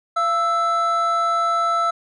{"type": "tone pair together", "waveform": "triangle", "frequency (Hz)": [682.9, 1320], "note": ["F5", "E6"], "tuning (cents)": [-39, 2], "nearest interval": "major seventh", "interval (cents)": 1141, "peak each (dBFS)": [-22, -16], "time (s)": [0.16, 1.91], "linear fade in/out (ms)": 10, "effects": ["resampled to 24000 Hz"]}